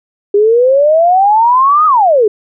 sine exponential two-way sweep, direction up then down, 400 to 1275 to 400 Hz, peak -5 dBFS, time 0.34-2.28 s, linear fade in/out 5 ms, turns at 1.86 s, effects none

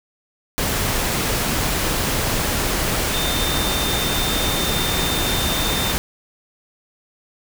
sine tone in noise, 3613 Hz, A7, 45 cents sharp, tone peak -25 dBFS, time 3.14-5.92 s, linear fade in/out 0 ms, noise pink, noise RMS -21 dBFS, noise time 0.58-5.98 s, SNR -7 dB, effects none

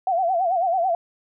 sine tone with vibrato, 718 Hz, F5, 48 cents sharp, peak -18 dBFS, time 0.07-0.95 s, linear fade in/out 2 ms, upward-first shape sine, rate 9.1 Hz, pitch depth 130 cents each way, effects none

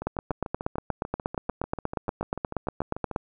two click trains, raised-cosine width 1 ms, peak -19 / -12 dBFS, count 22 / 27, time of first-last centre 0.02-3.113 / 0.07-3.162 s, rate 6.79 / 8.41 Hz, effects none

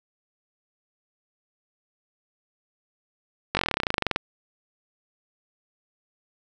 slowing click train, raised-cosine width 0.3 ms, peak -6 dBFS, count 20, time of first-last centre 3.55-4.161 s, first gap 20 ms, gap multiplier 1.05, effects none

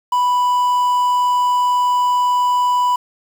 triangle tone with quantisation, 987.8 Hz, B5, in tune, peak -11 dBFS, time 0.12-2.96 s, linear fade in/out 5 ms, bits 6, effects none

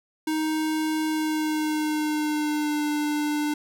square tone with pitch glide, 312.5 to 297.9 Hz, D#4 to D4, +8 to +25 cents, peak -24 dBFS, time 0.27-3.54 s, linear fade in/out 5 ms, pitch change -83 cents, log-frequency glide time 1.08-2.85 s, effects none

